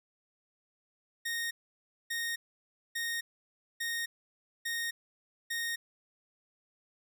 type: tone bursts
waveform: sawtooth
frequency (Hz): 1856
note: A#6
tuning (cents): -8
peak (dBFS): -29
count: 6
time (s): 1.25-5.76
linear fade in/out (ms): 10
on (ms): 260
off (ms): 590
effects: none